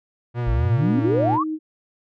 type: tone with vibrato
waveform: 45% pulse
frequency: 117.9 Hz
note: A#2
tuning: 20 cents sharp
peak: -22 dBFS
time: 0.34-1.39 s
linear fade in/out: 50 ms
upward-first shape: triangle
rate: 4 Hz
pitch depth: 54 cents each way
type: exponential sweep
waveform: sine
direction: up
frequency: 46.25 to 1226 Hz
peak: -18 dBFS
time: 0.46-1.44 s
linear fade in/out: 20 ms
type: tone with pitch glide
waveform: sine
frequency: 298.6 to 312.7 Hz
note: D4 to D#4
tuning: +29 to +9 cents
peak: -23 dBFS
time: 0.79-1.59 s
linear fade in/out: 50 ms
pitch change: +80 cents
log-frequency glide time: 0.98-1.4 s
effects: low-pass 2000 Hz 12 dB/octave